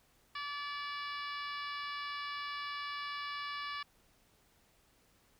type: harmonic tone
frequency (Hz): 577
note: D5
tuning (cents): -31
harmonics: 2 / 3 / 4 / 5 / 6 / 7 / 8 / 9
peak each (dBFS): -41 / -45 / -47 / -49 / -51 / -52 / -53 / -54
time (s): 0.35-3.83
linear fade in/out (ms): 5
effects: pink hiss -69 dBFS RMS until 5.39 s